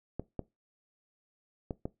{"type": "clicks", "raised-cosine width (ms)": 2, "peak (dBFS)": -21, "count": 4, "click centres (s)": [0.196, 0.393, 1.708, 1.855], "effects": ["noise-tail reverb RT60 0.2 s tail -19 dB re dry"]}